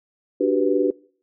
sine chord, G major seventh, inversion second, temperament equal, 293.7 / 370 / 392 / 493.9 Hz, D4 / F#4 / G4 / B4, 0 / 0 / 0 / 0 cents, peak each -22 dBFS, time 0.4-0.91 s, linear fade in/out 10 ms, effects noise-tail reverb RT60 0.5 s tail -23 dB re dry

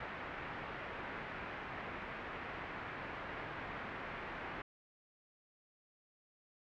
white low-pass noise, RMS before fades -45 dBFS, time 0-4.62 s, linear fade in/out 5 ms, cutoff 2100 Hz, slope 24 dB/octave, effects none

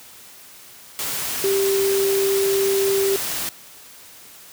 sine tone in noise, 392 Hz, G4, in tune, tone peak -17 dBFS, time 1.44-3.16 s, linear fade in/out 0 ms, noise white, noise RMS -26 dBFS, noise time 0.99-3.49 s, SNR +6 dB, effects white hiss -44 dBFS RMS until 4.52 s + high-pass 60 Hz 12 dB/octave

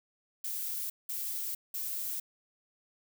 violet noise bursts, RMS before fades -36 dBFS, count 3, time 0.44-2.2 s, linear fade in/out 5 ms, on 460 ms, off 190 ms, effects none

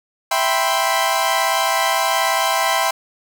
sawtooth chord, C major seventh, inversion first, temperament equal, 659.3 / 784 / 987.8 / 1046.5 Hz, E5 / G5 / B5 / C6, 0 / 0 / 0 / 0 cents, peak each -18 / -17 / -19 / -18 dBFS, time 0.31-2.91 s, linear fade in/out 5 ms, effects 8-bit

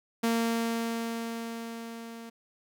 sawtooth tone with level ramp, 229.9 Hz, A#3, 24 cents flat, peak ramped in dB -20 to -38 dBFS, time 0.23-2.3 s, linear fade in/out 10 ms, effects none

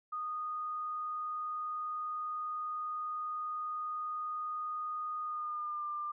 sine tone with pitch glide, 1235 to 1193.6 Hz, D#6 to D6, -13 to +28 cents, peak -35 dBFS, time 0.12-6.12 s, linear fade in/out 10 ms, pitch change -59 cents, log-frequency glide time 5.22-5.85 s, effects none

